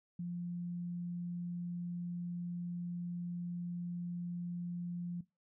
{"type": "tone", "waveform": "sine", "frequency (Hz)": 174.61, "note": "F3", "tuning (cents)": 0, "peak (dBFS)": -37, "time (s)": [0.19, 5.21], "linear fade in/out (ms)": 5, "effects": ["noise-tail reverb RT60 0.2 s tail -18 dB re dry"]}